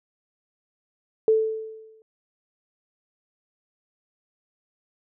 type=tone with exponential decay; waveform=sine; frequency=440 Hz; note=A4; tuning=in tune; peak=-13 dBFS; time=1.28-2.02 s; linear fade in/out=1 ms; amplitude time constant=160 ms; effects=none